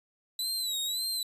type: tone with vibrato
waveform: sawtooth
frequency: 3951 Hz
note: B7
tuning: in tune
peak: -27 dBFS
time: 0.39-1.23 s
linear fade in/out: 2 ms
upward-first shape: sine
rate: 1.8 Hz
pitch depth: 95 cents each way
effects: resampled to 32000 Hz